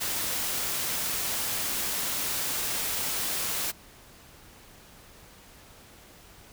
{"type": "noise", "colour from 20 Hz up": "white", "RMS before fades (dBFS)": -30, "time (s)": [0, 3.72], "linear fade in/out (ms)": 20, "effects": ["pink hiss -52 dBFS RMS until 6.52 s"]}